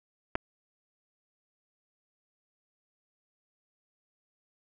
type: clicks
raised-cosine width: 0.5 ms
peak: -13 / -20 dBFS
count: 2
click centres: 0.354 / 0.357 s
effects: none